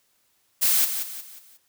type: noise with echo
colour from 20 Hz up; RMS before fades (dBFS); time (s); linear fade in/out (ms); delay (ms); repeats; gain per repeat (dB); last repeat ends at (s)
blue; -20; 0.61-0.86; 20; 180; 4; -8; 1.58
effects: white hiss -67 dBFS RMS until 1.68 s